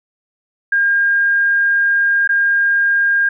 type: tone with dropouts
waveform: sine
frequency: 1612 Hz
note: G6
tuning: 48 cents sharp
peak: -11 dBFS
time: 0.72-3.29 s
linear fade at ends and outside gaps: 5 ms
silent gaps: 2.276-2.291 s
effects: none